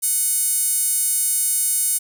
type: tone with high-pass filter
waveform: sawtooth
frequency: 740 Hz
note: F#5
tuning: in tune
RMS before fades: -20 dBFS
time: 0.02-1.99 s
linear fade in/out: 20 ms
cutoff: 9400 Hz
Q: 2.7
effects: none